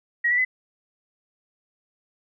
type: tone with pitch steps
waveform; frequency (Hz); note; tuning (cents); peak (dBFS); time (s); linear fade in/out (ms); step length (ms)
sine; 1901 / 1959 / 2019; A#6 / B6 / B6; +33 / -15 / +38; -18; 0.24-0.45; 10; 70
effects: none